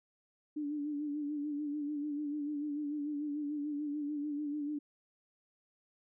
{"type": "tone with vibrato", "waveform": "sine", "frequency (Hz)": 294.1, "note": "D4", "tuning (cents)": 3, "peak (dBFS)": -34, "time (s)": [0.56, 4.79], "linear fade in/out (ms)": 10, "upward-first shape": "sine", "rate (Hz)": 6.8, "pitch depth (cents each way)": 48, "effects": []}